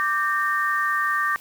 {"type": "chord", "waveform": "sine", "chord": "G minor", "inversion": "second", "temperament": "equal with one note detuned", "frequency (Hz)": [1174.7, 1568, 1830.5], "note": ["D6", "G6", "Bb6"], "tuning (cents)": [0, 0, -32], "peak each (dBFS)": [-23, -27, -24], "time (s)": [0, 1.36], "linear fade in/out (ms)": 0, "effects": ["white hiss -47 dBFS RMS until 1.4 s"]}